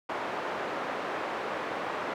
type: band-pass noise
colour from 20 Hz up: pink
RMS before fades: -34 dBFS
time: 0.09-2.14 s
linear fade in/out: 5 ms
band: 430 to 1600 Hz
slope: 12 dB/octave
effects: none